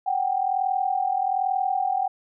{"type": "tone pair together", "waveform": "sine", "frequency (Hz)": [746.8, 788], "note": ["F#5", "G5"], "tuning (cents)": [16, 9], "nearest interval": "minor second", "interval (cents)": 93, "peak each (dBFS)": -24, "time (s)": [0.06, 2.08], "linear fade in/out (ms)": 10, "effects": []}